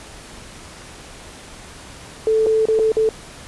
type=tone with dropouts; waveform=sine; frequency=440 Hz; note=A4; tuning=in tune; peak=-13 dBFS; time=2.27-3.09 s; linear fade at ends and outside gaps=1 ms; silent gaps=2.462-2.467 / 2.655-2.685 / 2.79-2.795 / 2.919-2.968 s; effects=pink hiss -39 dBFS RMS until 3.47 s + resampled to 24000 Hz

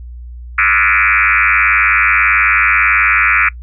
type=tone with frequency modulation; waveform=sine; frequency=1864.7 Hz; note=A#6; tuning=in tune; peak=-8 dBFS; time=0.58-3.49 s; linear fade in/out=5 ms; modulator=98.4 Hz; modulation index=6.2; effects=noise-tail reverb RT60 0.1 s tail -23 dB re dry + added 60 Hz sine -27 dBFS peak until 3.62 s

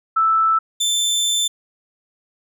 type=tone pair in turn; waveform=sine / 25% pulse; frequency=1318.5 / 3542 Hz; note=E6 / A7; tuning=0 / +11 cents; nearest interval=octave + perfect fourth; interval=1711 cents; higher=second; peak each=-13 dBFS; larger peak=neither; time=0.16-0.59 / 0.8-1.48 s; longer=second; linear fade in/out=10 ms; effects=none

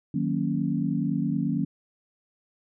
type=chord; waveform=sine; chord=D# minor seventh; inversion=none; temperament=equal; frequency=155.56 / 185 / 233.1 / 277.2 Hz; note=D#3 / F#3 / A#3 / C#4; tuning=0 / 0 / 0 / 0 cents; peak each=-29 dBFS; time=0.14-1.65 s; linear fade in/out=5 ms; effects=none

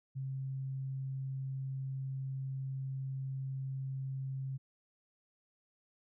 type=tone; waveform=sine; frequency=133.8 Hz; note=C3; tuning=39 cents sharp; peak=-36 dBFS; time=0.15-4.58 s; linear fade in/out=20 ms; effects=none

